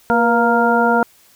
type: harmonic tone with a mistuned harmonic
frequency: 233.1 Hz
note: A#3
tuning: in tune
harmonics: 1 / 2 / 3 / 4 / 6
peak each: -18 / -18 / -18 / -18 / -18 dBFS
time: 0.1-1.03 s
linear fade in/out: 0 ms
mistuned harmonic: 2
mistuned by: +47 cents
effects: white hiss -51 dBFS RMS until 1.35 s